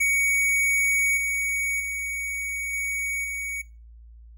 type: tone with level steps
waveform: square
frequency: 2243 Hz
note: C#7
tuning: 20 cents sharp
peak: -20 / -24 / -28 / -26 / -29 dBFS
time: 0-3.62 s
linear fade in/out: 10 ms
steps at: 1.17 / 1.8 / 2.73 / 3.24 s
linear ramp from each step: 2 ms
effects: noise-tail reverb RT60 0.3 s tail -19 dB re dry + added 57 Hz sine -44 dBFS peak until 4.37 s